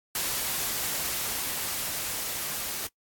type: noise with level ramp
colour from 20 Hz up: white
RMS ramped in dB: -29 to -33 dBFS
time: 0.15-2.87 s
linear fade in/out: 2 ms
effects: noise-tail reverb RT60 0.1 s tail -21 dB re dry + AAC 64 kbps